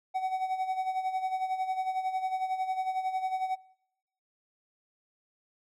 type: tone with tremolo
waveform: triangle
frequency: 753 Hz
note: F#5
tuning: 30 cents sharp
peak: -24 dBFS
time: 0.14-3.56 s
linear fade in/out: 20 ms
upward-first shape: sine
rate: 11 Hz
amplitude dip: 65%
effects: noise-tail reverb RT60 0.9 s tail -25 dB re dry